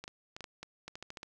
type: clicks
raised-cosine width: 0.2 ms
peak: -26 dBFS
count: 12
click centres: 0.04 / 0.079 / 0.365 / 0.407 / 0.442 / 0.63 / 0.88 / 0.955 / 1.026 / 1.104 / 1.172 / 1.231 s
effects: none